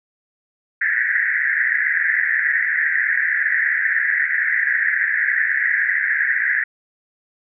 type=band-pass noise; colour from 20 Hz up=white; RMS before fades=-19 dBFS; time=0.81-6.64 s; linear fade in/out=5 ms; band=1600 to 2000 Hz; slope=96 dB/octave; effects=none